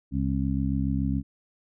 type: harmonic tone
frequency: 67.1 Hz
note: C2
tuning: 44 cents sharp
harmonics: 1 / 2 / 3 / 4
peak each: -29 / -29 / -29 / -29 dBFS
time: 0.11-1.23 s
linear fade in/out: 50 ms
effects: none